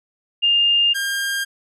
sine / sawtooth tone pair in turn, 2813 / 1606.4 Hz, F7 / G6, +12 / +42 cents, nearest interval minor seventh, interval 970 cents, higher first, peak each -13 / -17 dBFS, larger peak first, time 0.42-0.94 / 0.94-1.45 s, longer first, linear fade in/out 20 ms, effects resampled to 32000 Hz

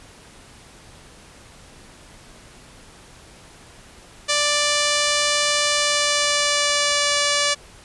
5% pulse tone with pitch glide, 587.3 to 579.5 Hz, D5 to D5, 0 to -23 cents, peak -6 dBFS, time 4.28-7.55 s, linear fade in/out 20 ms, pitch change -23 cents, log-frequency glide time 5.72-7.17 s, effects pink hiss -46 dBFS RMS until 7.84 s + resampled to 24000 Hz

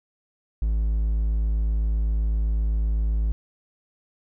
triangle tone, 53.9 Hz, A1, 35 cents flat, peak -18 dBFS, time 0.62-3.32 s, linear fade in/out 0 ms, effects none

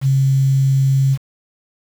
sine tone with quantisation, 135.1 Hz, C#3, 44 cents flat, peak -11 dBFS, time 0.01-1.18 s, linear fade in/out 50 ms, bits 6, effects none

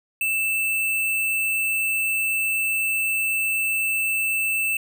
sine tone with sample-and-hold, 2646 Hz, E7, 6 cents sharp, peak -20 dBFS, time 0.21-4.77 s, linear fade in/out 2 ms, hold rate 11025 Hz, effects none

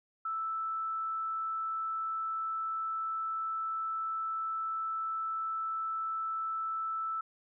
sine tone, 1318.5 Hz, E6, in tune, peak -32 dBFS, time 0.25-7.21 s, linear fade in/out 5 ms, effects none

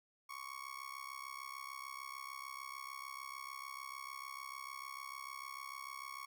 30% pulse tone with amplitude modulation, 1108.7 Hz, C#6, in tune, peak -39 dBFS, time 0.29-6.26 s, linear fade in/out 10 ms, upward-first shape sine, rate 66.7 Hz, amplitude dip 90%, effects none

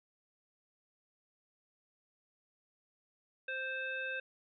harmonic tone, 523.3 Hz, C5, in tune, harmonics 1 / 3 / 5 / 7, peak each -44 / -38 / -42 / -52 dBFS, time 3.48-4.2 s, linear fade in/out 5 ms, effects none

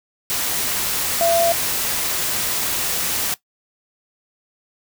sine tone in noise, 676 Hz, E5, 43 cents sharp, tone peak -15 dBFS, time 1.21-1.52 s, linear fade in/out 0 ms, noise white, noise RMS -22 dBFS, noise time 0.3-3.34 s, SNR +4 dB, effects noise-tail reverb RT60 0.1 s tail -17 dB re dry

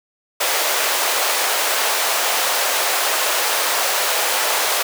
pink high-pass noise, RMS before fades -19 dBFS, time 0.4-4.83 s, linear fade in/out 10 ms, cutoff 520 Hz, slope 24 dB/octave, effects none

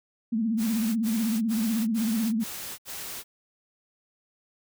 sine tone with vibrato, 223.2 Hz, A3, 25 cents sharp, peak -23 dBFS, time 0.32-2.44 s, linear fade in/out 10 ms, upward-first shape sine, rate 16 Hz, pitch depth 99 cents each way
white noise bursts, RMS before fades -37 dBFS, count 6, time 0.57-3.24 s, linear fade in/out 50 ms, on 390 ms, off 66 ms
effects none

